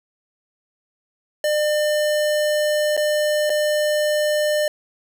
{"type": "tone with dropouts", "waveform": "square", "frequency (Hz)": 600, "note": "D5", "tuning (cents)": 37, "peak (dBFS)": -18, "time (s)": [1.44, 4.68], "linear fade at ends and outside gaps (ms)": 2, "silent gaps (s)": [[2.967, 2.975], [3.496, 3.501]], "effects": []}